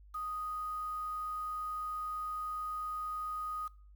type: tone with quantisation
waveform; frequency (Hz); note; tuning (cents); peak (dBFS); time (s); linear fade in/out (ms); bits
sine; 1244.5; D#6; 0; -36; 0.14-3.68; 10; 9
effects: noise-tail reverb RT60 0.4 s tail -21 dB re dry + added 50 Hz sine -54 dBFS peak until 3.95 s